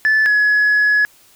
sine tone pair in turn, 1742 / 1690.5 Hz, A6 / G#6, -18 / +30 cents, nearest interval minor second, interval 52 cents, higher first, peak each -9 dBFS, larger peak neither, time 0.05-0.26 / 0.26-1.05 s, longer second, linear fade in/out 0 ms, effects tanh soft clip ceiling -9 dBFS + white hiss -50 dBFS RMS until 1.35 s

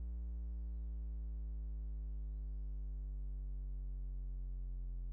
triangle exponential sweep, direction down, 58.27 to 43.65 Hz, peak -38 dBFS, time 0-5.12 s, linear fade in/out 0 ms, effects none

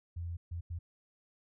sine tone bursts at uneven times, 85.4 Hz, F2, 38 cents flat, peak -36 dBFS, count 3, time 0.16-0.37 / 0.51-0.61 / 0.7-0.79 s, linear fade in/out 10 ms, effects none

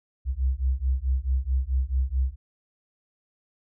sine beating tone pair, 63 / 67.6 Hz, B1 / C#2, +35 / -43 cents, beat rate 4.6 Hz, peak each -25 dBFS, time 0.25-2.36 s, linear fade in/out 50 ms, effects none

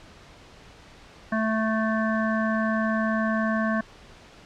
harmonic tone, 220 Hz, A3, in tune, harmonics 1 / 3 / 5 / 7 / 8, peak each -24 / -29 / -31 / -32 / -33 dBFS, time 1.32-3.81 s, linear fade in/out 5 ms, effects pink hiss -49 dBFS RMS until 4.45 s + low-pass 5000 Hz 12 dB/octave

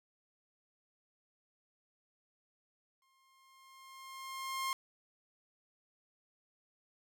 sawtooth tone with exponential growth, 1064 Hz, C6, 29 cents sharp, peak -29 dBFS, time 3.02-4.73 s, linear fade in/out 1 ms, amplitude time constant 370 ms, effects none

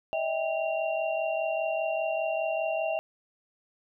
sine tone cluster, 603 / 648 / 789 / 2764 Hz, D5 / E5 / G5 / F7, +46 / -30 / +11 / -19 cents, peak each -36 / -28 / -34 / -37 dBFS, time 0.13-2.99 s, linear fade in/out 0 ms, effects none

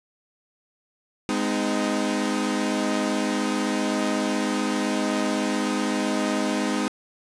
sawtooth chord, Ab major, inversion none, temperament equal with one note detuned, 207.7 / 255.2 / 311.1 Hz, Ab3 / C4 / Eb4, 0 / -43 / 0 cents, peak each -23 dBFS, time 1.29-6.88 s, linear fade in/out 0 ms, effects resampled to 22050 Hz + 7-bit

